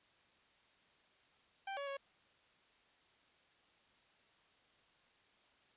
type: tone with pitch steps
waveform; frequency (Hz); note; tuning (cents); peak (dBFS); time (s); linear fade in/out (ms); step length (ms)
sawtooth; 783 / 563 / 553; G5 / C#5 / C#5; -2 / +27 / -4; -37; 1.67-1.97; 5; 100
effects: white hiss -70 dBFS RMS until 5.76 s + resampled to 8000 Hz